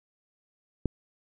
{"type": "click", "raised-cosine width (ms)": 3, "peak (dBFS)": -13, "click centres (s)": 0.857, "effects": []}